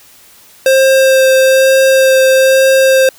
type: tone with vibrato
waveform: square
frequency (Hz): 529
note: C5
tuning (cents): +19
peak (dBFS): -6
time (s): 0.66-3.09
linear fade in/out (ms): 2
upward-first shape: sine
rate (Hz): 1.1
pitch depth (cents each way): 10
effects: white hiss -42 dBFS RMS until 3.18 s